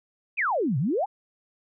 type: exponential two-way sweep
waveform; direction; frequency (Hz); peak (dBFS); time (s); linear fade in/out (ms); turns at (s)
sine; down then up; 2673 to 120.9 to 898; -22; 0.37-1.06; 20; 0.78
effects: none